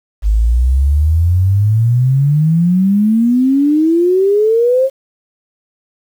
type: exponential sweep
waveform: sine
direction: up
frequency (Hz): 50.5 to 543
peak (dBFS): -8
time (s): 0.22-4.9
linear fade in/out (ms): 50
effects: 7-bit